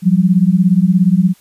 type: beating tone pair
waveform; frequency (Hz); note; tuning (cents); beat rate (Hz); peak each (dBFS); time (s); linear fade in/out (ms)
sine; 174.61 / 191.61; F3 / G3; 0 / -39; 17; -11; 0.02-1.34; 50
effects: white hiss -50 dBFS RMS until 1.4 s + resampled to 32000 Hz